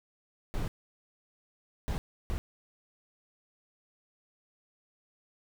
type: noise bursts at uneven times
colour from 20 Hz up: brown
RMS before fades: -32 dBFS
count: 3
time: 0.54-0.68 / 1.88-1.98 / 2.3-2.38 s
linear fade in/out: 0 ms
effects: none